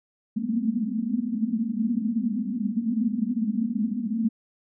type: band-pass noise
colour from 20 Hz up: white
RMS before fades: -26 dBFS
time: 0.36-4.29 s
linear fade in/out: 10 ms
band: 210 to 240 Hz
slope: 96 dB/octave
effects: none